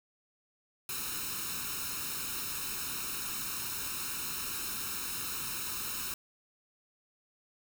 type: noise with comb filter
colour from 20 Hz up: white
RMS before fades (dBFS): -37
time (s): 0.89-6.14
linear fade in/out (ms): 2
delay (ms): 0.75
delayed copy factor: +0.8
effects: none